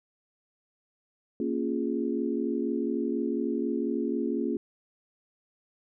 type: chord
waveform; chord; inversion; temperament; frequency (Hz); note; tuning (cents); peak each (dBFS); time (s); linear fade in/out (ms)
sine; Bb minor seventh; none; equal; 233.1 / 277.2 / 349.2 / 415.3; Bb3 / Db4 / F4 / Ab4; 0 / 0 / 0 / 0; -31 / -31 / -32 / -34; 1.4-4.57; 2
effects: none